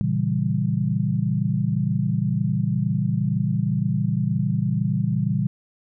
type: chord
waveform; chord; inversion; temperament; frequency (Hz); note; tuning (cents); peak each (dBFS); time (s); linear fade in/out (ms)
sine; A# diminished seventh; none; equal; 116.54 / 138.59 / 164.81 / 196; A#2 / C#3 / E3 / G3; 0 / 0 / 0 / 0; -25; 0.01-5.47; 0
effects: none